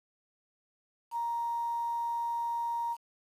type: tone with quantisation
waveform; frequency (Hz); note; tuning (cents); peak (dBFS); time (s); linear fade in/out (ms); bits
sine; 937; A#5; +9; -30; 1.11-2.97; 50; 9
effects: resampled to 32000 Hz